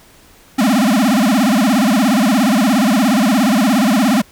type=tone with vibrato; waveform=square; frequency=233.1 Hz; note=A#3; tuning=in tune; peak=-11 dBFS; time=0.58-4.22 s; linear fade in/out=10 ms; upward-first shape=sine; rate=17 Hz; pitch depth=290 cents each way; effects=pink hiss -46 dBFS RMS until 4.31 s